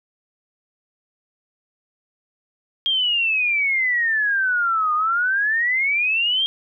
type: exponential two-way sweep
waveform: sine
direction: down then up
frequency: 3240 to 1214 to 3240 Hz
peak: -17 dBFS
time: 2.86-6.46 s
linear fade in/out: 0 ms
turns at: 4.94 s
effects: none